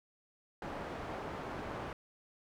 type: low-pass noise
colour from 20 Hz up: white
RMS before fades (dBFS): -42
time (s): 0.62-1.93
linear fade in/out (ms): 2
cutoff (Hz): 960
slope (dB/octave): 12
effects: none